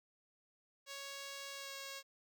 5% pulse tone with pitch glide, 554.4 to 548 Hz, C#5 to C#5, 0 to -20 cents, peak -34 dBFS, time 0.86-2.03 s, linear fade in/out 50 ms, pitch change -20 cents, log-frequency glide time 1.53-1.76 s, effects none

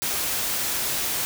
white noise, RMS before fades -26 dBFS, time 0.02-1.25 s, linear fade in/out 0 ms, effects none

